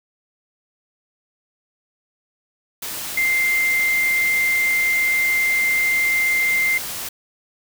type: tone in noise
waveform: sine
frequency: 2093 Hz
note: C7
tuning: in tune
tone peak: -16 dBFS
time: 3.17-6.78 s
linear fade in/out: 5 ms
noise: white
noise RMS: -29 dBFS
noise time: 2.82-7.09 s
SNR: +10 dB
effects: none